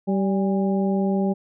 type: harmonic tone with a mistuned harmonic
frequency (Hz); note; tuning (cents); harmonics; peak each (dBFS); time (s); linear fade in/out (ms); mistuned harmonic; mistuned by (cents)
194; G3; -18; 1 / 2 / 3 / 4; -20 / -26 / -30 / -32; 0.07-1.34; 20; 4; +73
effects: none